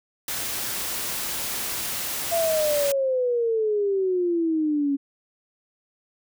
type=noise; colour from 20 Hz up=white; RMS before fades=-29 dBFS; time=0.28-2.92 s; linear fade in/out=2 ms
type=exponential sweep; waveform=sine; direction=down; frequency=683 to 275.5 Hz; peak=-20 dBFS; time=2.31-4.97 s; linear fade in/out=20 ms
effects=none